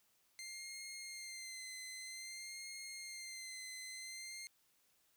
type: tone with vibrato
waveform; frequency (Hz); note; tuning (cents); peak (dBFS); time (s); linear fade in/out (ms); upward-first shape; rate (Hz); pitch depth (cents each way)
15% pulse; 2093; C7; 0; -40; 0.39-4.47; 0; sine; 0.52; 39
effects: white hiss -75 dBFS RMS until 5.16 s